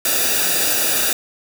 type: noise with comb filter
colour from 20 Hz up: white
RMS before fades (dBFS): -18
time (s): 0.05-1.13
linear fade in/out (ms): 2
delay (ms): 0.94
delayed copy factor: -0.75
effects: none